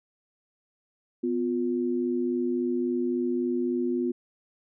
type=tone pair together; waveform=sine; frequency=250 / 353.6 Hz; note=B3 / F4; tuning=+21 / +22 cents; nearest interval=tritone; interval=601 cents; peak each=-27 dBFS; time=1.23-4.12 s; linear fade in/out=10 ms; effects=none